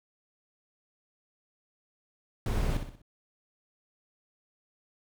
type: noise with echo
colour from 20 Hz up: brown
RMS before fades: -29 dBFS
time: 2.46-2.77 s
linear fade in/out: 2 ms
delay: 62 ms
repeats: 4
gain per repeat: -7 dB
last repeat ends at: 3.018 s
effects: none